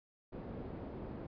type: low-pass noise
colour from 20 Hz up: white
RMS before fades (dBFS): -45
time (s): 0.32-1.27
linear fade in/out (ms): 10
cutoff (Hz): 380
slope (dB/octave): 12
effects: resampled to 11025 Hz